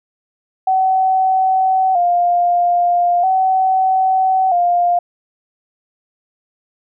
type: tone with vibrato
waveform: sine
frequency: 729 Hz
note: F#5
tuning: 26 cents flat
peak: -11 dBFS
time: 0.67-4.99 s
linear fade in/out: 5 ms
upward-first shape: square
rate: 0.39 Hz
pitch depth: 65 cents each way
effects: none